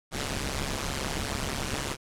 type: noise with amplitude modulation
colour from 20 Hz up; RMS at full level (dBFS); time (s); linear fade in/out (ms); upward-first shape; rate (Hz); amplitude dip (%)
pink; -27; 0.11-1.97; 50; sine; 138; 100
effects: low-pass 9000 Hz 12 dB/octave